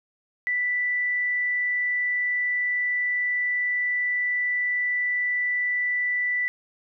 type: tone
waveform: sine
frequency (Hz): 1975.5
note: B6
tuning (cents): 0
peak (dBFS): -22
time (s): 0.47-6.48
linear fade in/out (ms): 0
effects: none